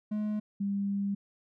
triangle / sine tone pair in turn, 211.5 / 199.63 Hz, G#3 / G3, +32 / +32 cents, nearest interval minor second, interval 100 cents, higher first, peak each -27 / -28 dBFS, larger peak first, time 0.11-0.4 / 0.6-1.15 s, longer second, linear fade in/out 10 ms, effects none

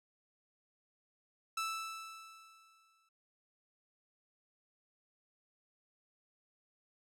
sawtooth tone with exponential decay, 1318.5 Hz, E6, in tune, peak -30 dBFS, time 1.57-3.09 s, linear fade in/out 5 ms, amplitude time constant 330 ms, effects noise-tail reverb RT60 0.3 s tail -24 dB re dry + low-pass 12000 Hz 12 dB/octave

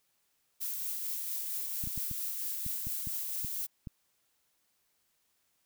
violet noise with tremolo, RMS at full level -35 dBFS, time 0.6-3.67 s, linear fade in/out 20 ms, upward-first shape triangle, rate 4.4 Hz, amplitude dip 30%
clicks, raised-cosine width 5 ms, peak -28 dBFS, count 9, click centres 1.839 / 1.873 / 1.977 / 2.113 / 2.664 / 2.87 / 3.072 / 3.447 / 3.872 s
effects white hiss -75 dBFS RMS until 5.65 s

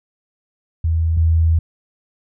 sine tone pair in turn, 81.6 / 81.6 Hz, E2 / E2, -17 / -17 cents, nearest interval unison, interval 0 cents, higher neither, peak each -14 / -11 dBFS, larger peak second, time 0.84-1.17 / 1.17-1.59 s, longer second, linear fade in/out 5 ms, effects none

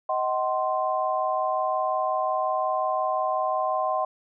sine chord, C diminished, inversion first, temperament just, 627.9 / 753.5 / 1046.5 Hz, Eb5 / Gb5 / C6, +16 / +31 / 0 cents, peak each -27 dBFS, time 0.09-4.05 s, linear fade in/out 5 ms, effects none

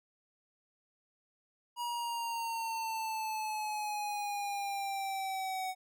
square exponential sweep, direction down, 961 to 747 Hz, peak -35 dBFS, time 1.76-5.75 s, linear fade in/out 50 ms, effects none

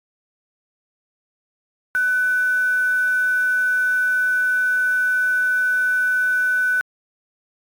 sine tone with quantisation, 1499 Hz, F#6, 22 cents sharp, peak -16 dBFS, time 1.95-6.81 s, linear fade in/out 0 ms, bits 6, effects AAC 64 kbps

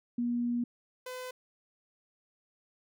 sine / sawtooth tone pair in turn, 240 / 506.5 Hz, B3 / B4, -49 / +44 cents, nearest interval octave + minor second, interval 1293 cents, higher second, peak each -28 / -35 dBFS, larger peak first, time 0.18-0.64 / 1.06-1.31 s, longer first, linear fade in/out 5 ms, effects none

